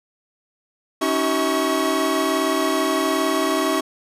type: tone cluster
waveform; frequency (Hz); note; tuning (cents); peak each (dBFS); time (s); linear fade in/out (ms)
45% pulse; 279.7 / 318.7 / 381.2 / 644 / 1106; C#4 / D#4 / G4 / E5 / C#6; +16 / +42 / -48 / -41 / -4; -25; 1.01-3.81; 10
effects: resampled to 32000 Hz